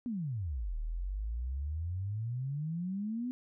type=exponential two-way sweep; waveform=sine; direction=down then up; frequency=255.2 to 37.16 to 255.2 Hz; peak=-33 dBFS; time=0.06-3.31 s; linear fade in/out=0 ms; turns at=0.77 s; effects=none